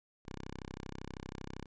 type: tone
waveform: 5% pulse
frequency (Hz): 32.7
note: C1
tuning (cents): 0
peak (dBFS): -32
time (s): 0.25-1.66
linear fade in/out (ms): 10
effects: resampled to 16000 Hz